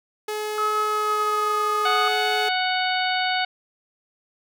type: tone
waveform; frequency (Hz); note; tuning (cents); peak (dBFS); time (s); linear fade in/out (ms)
sawtooth; 425; G#4; +40; -22; 0.28-2.49; 5
type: tone with pitch glide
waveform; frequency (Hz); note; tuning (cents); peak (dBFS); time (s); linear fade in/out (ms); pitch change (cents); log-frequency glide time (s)
sine; 1282 to 1240.5; E6 to D#6; -49 to -6; -21; 0.58-2.08; 2; -57; 0.82-1.65
type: harmonic tone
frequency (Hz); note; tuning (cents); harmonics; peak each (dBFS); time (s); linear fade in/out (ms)
740; F#5; 0; 1 / 2 / 3 / 4 / 5 / 6; -24 / -27 / -29 / -30 / -31 / -32; 1.85-3.45; 5
effects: none